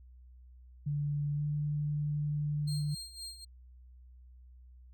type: tone with pitch glide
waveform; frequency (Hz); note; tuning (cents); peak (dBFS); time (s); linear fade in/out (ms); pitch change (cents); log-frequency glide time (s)
sine; 145.7 to 148.08; D3 to D3; -13 to +15; -30; 0.86-2.95; 10; +28; 1.34-1.43
type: tone with tremolo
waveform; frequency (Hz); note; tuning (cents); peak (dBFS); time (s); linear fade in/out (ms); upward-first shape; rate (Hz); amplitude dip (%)
30% pulse; 4206; C8; +8; -37; 2.67-3.45; 10; sine; 3.9; 75
effects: added 62 Hz sine -52 dBFS peak until 4.93 s

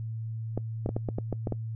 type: clicks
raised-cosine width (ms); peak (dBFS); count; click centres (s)
2; -16; 9; 0.576 / 0.861 / 0.891 / 0.965 / 1.088 / 1.185 / 1.327 / 1.472 / 1.523
effects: noise-tail reverb RT60 0.1 s tail -23 dB re dry + added 112 Hz sine -32 dBFS peak until 1.75 s

